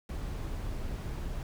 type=noise; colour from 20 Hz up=brown; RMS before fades=-36 dBFS; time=0.09-1.43 s; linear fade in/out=2 ms; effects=none